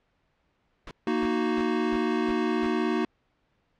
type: noise bursts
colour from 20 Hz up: pink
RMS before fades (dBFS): -39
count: 6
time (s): 0.87-2.666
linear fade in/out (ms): 2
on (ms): 41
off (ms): 310
type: chord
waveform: square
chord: D# minor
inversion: second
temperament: equal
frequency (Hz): 233.1 / 311.1 / 370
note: A#3 / D#4 / F#4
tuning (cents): 0 / 0 / 0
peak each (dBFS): -29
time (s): 1.07-3.05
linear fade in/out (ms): 2
effects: pink hiss -71 dBFS RMS until 3.79 s + low-pass 3000 Hz 12 dB/octave

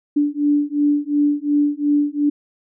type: beating tone pair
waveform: sine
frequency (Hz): 290.4 / 293.2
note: D4 / D4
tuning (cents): -19 / -3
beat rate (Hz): 2.8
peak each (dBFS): -18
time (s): 0.16-2.3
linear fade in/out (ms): 10
effects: none

